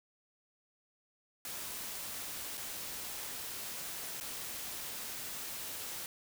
white noise with dropouts, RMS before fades -42 dBFS, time 1.45-6.06 s, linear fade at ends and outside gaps 1 ms, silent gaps 2.573-2.577 / 4.201-4.209 s, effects none

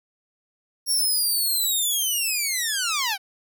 10% pulse linear sweep, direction down, 5588 to 738 Hz, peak -14 dBFS, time 0.86-3.18 s, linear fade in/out 50 ms, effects none

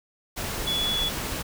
sine tone in noise, 3407 Hz, G#7, 44 cents sharp, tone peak -24 dBFS, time 0.66-1.1 s, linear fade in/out 20 ms, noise pink, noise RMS -31 dBFS, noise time 0.36-1.43 s, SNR +4 dB, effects none

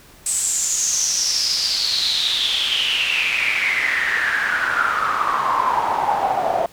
pink noise with band-pass filter sweep, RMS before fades -20 dBFS, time 0.26-6.66 s, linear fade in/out 2 ms, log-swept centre 8200 to 680 Hz, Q 8, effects pink hiss -47 dBFS RMS until 6.72 s

